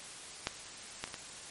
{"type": "clicks", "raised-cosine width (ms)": 0.2, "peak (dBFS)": [-13, -17, -29, -22], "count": 4, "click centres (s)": [0.471, 1.04, 1.076, 1.142], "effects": ["white hiss -47 dBFS RMS until 1.5 s", "MP3 48 kbps"]}